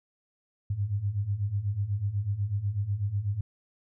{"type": "beating tone pair", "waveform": "sine", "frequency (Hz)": [96.4, 104.5], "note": ["G2", "G#2"], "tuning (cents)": [-28, 11], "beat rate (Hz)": 8.1, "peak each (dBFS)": [-32, -28], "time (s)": [0.7, 3.41], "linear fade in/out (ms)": 5, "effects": []}